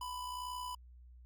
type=tone with amplitude modulation; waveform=square; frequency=995 Hz; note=B5; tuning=13 cents sharp; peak=-38 dBFS; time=0.01-0.75 s; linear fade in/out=5 ms; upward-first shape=sine; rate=61.6 Hz; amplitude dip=45%; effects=added 61 Hz sine -53 dBFS peak until 1.25 s + MP3 96 kbps